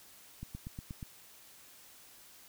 click train, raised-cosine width 5 ms, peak -29 dBFS, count 6, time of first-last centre 0.43-1.028 s, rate 8.36 Hz, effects white hiss -57 dBFS RMS until 2.48 s

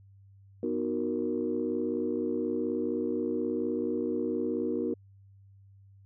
sine chord, B major seventh, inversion none, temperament equal, 246.9 / 311.1 / 370 / 466.2 Hz, B3 / D#4 / F#4 / A#4, 0 / 0 / 0 / 0 cents, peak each -33 dBFS, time 0.63-4.94 s, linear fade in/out 2 ms, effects tanh soft clip ceiling -18 dBFS + added 98 Hz sine -53 dBFS peak until 6.05 s

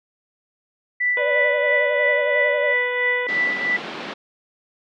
sine tone with tremolo, 1975.5 Hz, B6, in tune, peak -16 dBFS, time 1-3.77 s, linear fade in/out 10 ms, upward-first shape triangle, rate 3 Hz, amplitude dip 65%
sine tone with vibrato, 585 Hz, D5, 7 cents flat, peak -20 dBFS, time 1.17-2.75 s, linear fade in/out 50 ms, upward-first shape sine, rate 11 Hz, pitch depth 53 cents each way
harmonic tone, 493.9 Hz, B4, in tune, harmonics 1 / 2 / 3 / 4 / 5 / 6 / 7, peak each -25 / -31 / -35 / -37 / -39 / -41 / -42 dBFS, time 1.17-3.27 s, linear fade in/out 2 ms
pink band-pass noise, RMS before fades -32 dBFS, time 3.28-4.14 s, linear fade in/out 10 ms, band 210 to 3900 Hz, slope 24 dB/octave
effects none

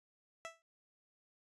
15% pulse tone with exponential decay, 659.3 Hz, E5, in tune, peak -34 dBFS, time 0.45-0.62 s, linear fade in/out 0 ms, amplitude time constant 35 ms, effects resampled to 22050 Hz

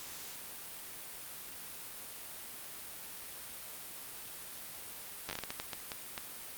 slowing click train, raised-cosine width 0.2 ms, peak -20 dBFS, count 12, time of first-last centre 5.29-6.179 s, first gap 9 ms, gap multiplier 1.4, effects white hiss -46 dBFS RMS until 6.57 s + Opus 48 kbps

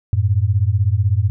sine beating tone pair, 92.5 / 108.5 Hz, F#2 / A2, 0 / -24 cents, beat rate 16 Hz, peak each -16 dBFS, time 0.13-1.3 s, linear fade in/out 0 ms, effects none

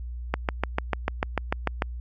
click train, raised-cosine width 0.5 ms, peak -8 dBFS, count 11, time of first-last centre 0.34-1.821 s, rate 6.75 Hz, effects added 60 Hz sine -32 dBFS peak until 2 s

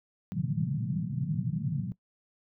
pink band-pass noise, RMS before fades -31 dBFS, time 0.32-1.92 s, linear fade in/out 0 ms, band 120 to 190 Hz, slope 48 dB/octave, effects noise-tail reverb RT60 0.1 s tail -20 dB re dry

